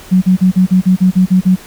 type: tone bursts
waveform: sine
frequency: 185 Hz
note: F#3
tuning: in tune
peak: -5 dBFS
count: 10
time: 0.11-1.561 s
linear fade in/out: 20 ms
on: 110 ms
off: 39 ms
effects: pink hiss -36 dBFS RMS until 1.66 s